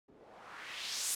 blue noise with low-pass filter sweep, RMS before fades -42 dBFS, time 0.08-1.15 s, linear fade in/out 5 ms, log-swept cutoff 310 to 10000 Hz, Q 1.6, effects none

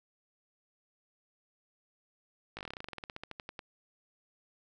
slowing click train, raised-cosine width 0.3 ms, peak -25 dBFS, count 22, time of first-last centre 2.57-3.592 s, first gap 18 ms, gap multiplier 1.09, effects none

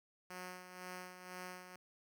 5% pulse tone with tremolo, 182.1 Hz, F#3, 27 cents flat, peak -34 dBFS, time 0.3-1.76 s, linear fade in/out 2 ms, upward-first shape sine, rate 2 Hz, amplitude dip 60%, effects none

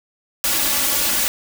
white noise with comb filter, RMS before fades -19 dBFS, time 0.44-1.28 s, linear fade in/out 0 ms, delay 3.5 ms, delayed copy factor +0.75, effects none

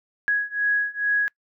sine beating tone pair, 1664 / 1666.3 Hz, G#6 / G#6, +3 / +5 cents, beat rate 2.3 Hz, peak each -24 / -23 dBFS, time 0.28-1.28 s, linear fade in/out 0 ms, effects noise-tail reverb RT60 0.1 s tail -25 dB re dry

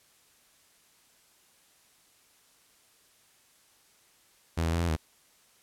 sawtooth tone with pitch steps, 82.6 / 81.9 / 84.5 / 85.6 / 79.1 Hz, E2 / E2 / E2 / F2 / D#2, +4 / -11 / +43 / -34 / +29 cents, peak -22 dBFS, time 4.57-4.965 s, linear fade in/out 10 ms, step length 79 ms, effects white hiss -63 dBFS RMS until 5.62 s + low-pass 12000 Hz 12 dB/octave

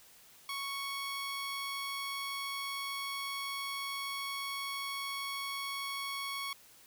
15% pulse tone, 1108.7 Hz, C#6, in tune, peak -30 dBFS, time 0.49-6.53 s, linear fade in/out 2 ms, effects white hiss -59 dBFS RMS until 6.86 s

